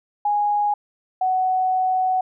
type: tone pair in turn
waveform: sine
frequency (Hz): 827 / 745.6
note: G#5 / F#5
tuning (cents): -8 / +13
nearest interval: major second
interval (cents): 179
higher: first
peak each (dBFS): -17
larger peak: neither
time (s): 0.25-0.74 / 1.21-2.21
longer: second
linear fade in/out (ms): 5
effects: none